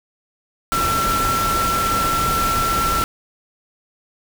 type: tone in noise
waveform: sine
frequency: 1347 Hz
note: E6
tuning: 37 cents sharp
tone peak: -18 dBFS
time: 0.72-3.04 s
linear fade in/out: 0 ms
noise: pink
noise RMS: -23 dBFS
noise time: 0.72-3.04 s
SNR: +2 dB
effects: none